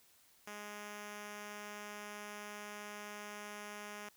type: tone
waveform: 5% pulse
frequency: 207.7 Hz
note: G#3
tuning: in tune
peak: -34 dBFS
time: 0.47-4.09 s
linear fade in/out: 5 ms
effects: white hiss -67 dBFS RMS until 4.16 s